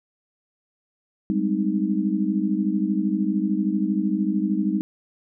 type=chord; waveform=sine; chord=Ab major seventh; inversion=third; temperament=just; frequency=194.67 / 207.7 / 259.6 / 311.5 Hz; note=G3 / Ab3 / C4 / Eb4; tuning=-12 / 0 / -13 / +2 cents; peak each=-24 / -25 / -30 / -25 dBFS; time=1.3-4.81 s; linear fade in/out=0 ms; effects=none